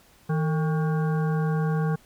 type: harmonic tone with a mistuned harmonic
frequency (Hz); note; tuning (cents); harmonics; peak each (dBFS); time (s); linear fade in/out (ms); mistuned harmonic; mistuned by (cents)
159.2; D#3; +40; 1 / 3 / 5 / 7 / 9 / 10; -22 / -32 / -36 / -39 / -41 / -42; 0.29-1.96; 10; 3; -89
effects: pink hiss -57 dBFS RMS until 2.05 s